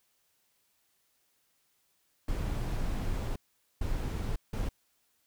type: noise bursts at uneven times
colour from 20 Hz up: brown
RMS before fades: -32 dBFS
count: 3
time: 2.28-3.36 / 3.81-4.36 / 4.53-4.69 s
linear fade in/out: 5 ms
effects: white hiss -73 dBFS RMS until 5.26 s